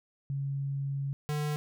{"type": "tone pair in turn", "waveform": ["sine", "square"], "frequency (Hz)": [138.59, 149.3], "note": ["C#3", "D3"], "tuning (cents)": [0, 29], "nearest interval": "minor second", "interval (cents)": 129, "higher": "second", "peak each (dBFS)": [-30, -30], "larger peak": "neither", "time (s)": [[0.3, 1.13], [1.29, 1.56]], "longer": "first", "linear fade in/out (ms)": 0, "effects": []}